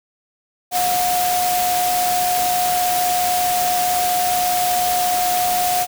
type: tone in noise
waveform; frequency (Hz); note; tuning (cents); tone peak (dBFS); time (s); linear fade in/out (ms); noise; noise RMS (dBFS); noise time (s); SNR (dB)
sine; 721; F#5; -45; -17; 0.71-5.87; 50; white; -23; 0.71-5.87; +3
effects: none